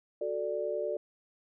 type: chord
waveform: sine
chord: D major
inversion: first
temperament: equal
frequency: 370 / 440 / 587.3 Hz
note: F#4 / A4 / D5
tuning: 0 / 0 / 0 cents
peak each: -37 / -35 / -33 dBFS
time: 0.21-0.97 s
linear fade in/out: 5 ms
effects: none